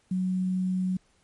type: tone with quantisation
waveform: sine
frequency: 185 Hz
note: F#3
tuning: in tune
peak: -24 dBFS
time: 0.11-0.97 s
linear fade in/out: 5 ms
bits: 9
effects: pink hiss -66 dBFS RMS until 1.23 s + MP3 48 kbps